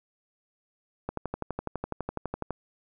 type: click train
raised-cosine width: 1 ms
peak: -17 dBFS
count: 18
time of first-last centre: 1.09-2.507 s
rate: 12 Hz
effects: none